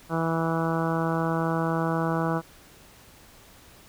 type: harmonic tone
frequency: 163.9 Hz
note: E3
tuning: 10 cents flat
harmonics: 1 / 2 / 3 / 4 / 5 / 6 / 7 / 8 / 9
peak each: -27 / -30 / -32 / -33 / -34 / -35 / -35 / -36 / -37 dBFS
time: 0.09-2.42 s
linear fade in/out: 50 ms
effects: pink hiss -52 dBFS RMS until 3.88 s